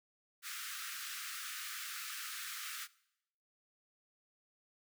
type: high-pass noise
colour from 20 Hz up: pink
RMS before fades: -44 dBFS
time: 0.42-2.88 s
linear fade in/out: 50 ms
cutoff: 1200 Hz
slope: 96 dB/octave
effects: noise-tail reverb RT60 0.8 s tail -21 dB re dry